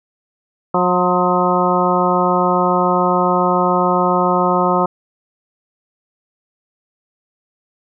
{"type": "harmonic tone with a mistuned harmonic", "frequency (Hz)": 180, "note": "F#3", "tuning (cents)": -47, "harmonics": [1, 2, 3, 4, 5, 6, 7], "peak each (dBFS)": [-20, -20, -20, -20, -20, -20, -20], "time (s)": [0.74, 4.86], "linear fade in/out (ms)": 5, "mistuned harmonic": 6, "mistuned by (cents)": -44, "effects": []}